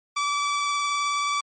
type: tone with vibrato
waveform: sawtooth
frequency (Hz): 1155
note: D6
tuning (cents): -29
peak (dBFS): -19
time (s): 0.16-1.41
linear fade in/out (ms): 10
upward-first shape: square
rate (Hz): 19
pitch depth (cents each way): 10
effects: MP3 32 kbps